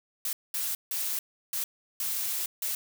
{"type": "noise bursts at uneven times", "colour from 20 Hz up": "blue", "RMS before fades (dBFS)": -31, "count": 6, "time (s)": [[0.25, 0.33], [0.54, 0.75], [0.91, 1.19], [1.53, 1.64], [2, 2.46], [2.62, 2.75]], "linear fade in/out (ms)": 2, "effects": []}